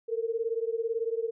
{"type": "beating tone pair", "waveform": "sine", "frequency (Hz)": [449.1, 467.1], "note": ["A4", "A#4"], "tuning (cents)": [35, 3], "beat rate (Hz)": 18, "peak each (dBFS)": [-30, -31], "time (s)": [0.08, 1.31], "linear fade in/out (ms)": 20, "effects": []}